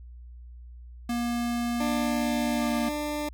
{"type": "tone with pitch glide", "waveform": "square", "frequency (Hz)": [238, 235.8], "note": ["A#3", "A#3"], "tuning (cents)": [36, 20], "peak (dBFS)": -27, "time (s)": [1.09, 2.89], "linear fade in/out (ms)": 5, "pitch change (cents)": -16, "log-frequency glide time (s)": [2.48, 2.71]}
{"type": "tone", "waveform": "20% pulse", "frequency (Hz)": 297.3, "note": "D4", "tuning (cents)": 21, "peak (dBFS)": -24, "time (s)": [1.8, 3.29], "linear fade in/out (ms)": 5}
{"effects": ["added 60 Hz sine -42 dBFS peak until 3.33 s"]}